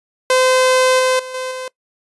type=tone with level steps; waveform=sawtooth; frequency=514 Hz; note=C5; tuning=31 cents flat; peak=-7 / -9 / -24 / -18 / -21 dBFS; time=0.3-1.68 s; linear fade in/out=2 ms; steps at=0.99 / 1.19 / 1.34 / 1.51 s; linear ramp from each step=5 ms; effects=noise-tail reverb RT60 0.1 s tail -22 dB re dry + resampled to 24000 Hz